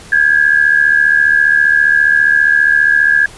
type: tone pair together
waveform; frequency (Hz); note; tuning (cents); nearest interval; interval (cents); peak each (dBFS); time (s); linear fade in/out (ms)
sine; 1614.1 / 1689; G#6 / G#6; -50 / +29; minor second; 79; -10; 0.12-3.26; 5
effects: pink hiss -36 dBFS RMS until 3.37 s + resampled to 24000 Hz